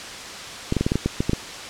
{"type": "clicks", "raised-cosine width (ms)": 3, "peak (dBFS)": -7, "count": 10, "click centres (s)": [0.724, 0.767, 0.81, 0.865, 0.919, 0.956, 1.06, 1.205, 1.295, 1.333], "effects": ["white hiss -34 dBFS RMS until 1.69 s", "low-pass 6000 Hz 12 dB/octave"]}